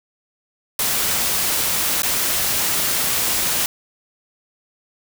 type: noise with dropouts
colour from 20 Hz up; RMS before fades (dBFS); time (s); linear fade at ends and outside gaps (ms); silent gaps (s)
white; -20; 0.79-3.66; 2; 2.021-2.032
effects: none